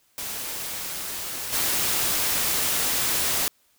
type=noise with level steps; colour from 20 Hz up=white; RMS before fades=-32 / -24 dBFS; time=0.18-3.48 s; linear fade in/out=0 ms; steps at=1.52 s; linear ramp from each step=20 ms; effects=white hiss -64 dBFS RMS until 3.78 s